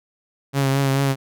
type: tone with vibrato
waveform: sawtooth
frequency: 136.9 Hz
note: C#3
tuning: 21 cents flat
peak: -13 dBFS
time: 0.53-1.16 s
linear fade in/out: 50 ms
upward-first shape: triangle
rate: 4.6 Hz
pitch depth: 34 cents each way
effects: none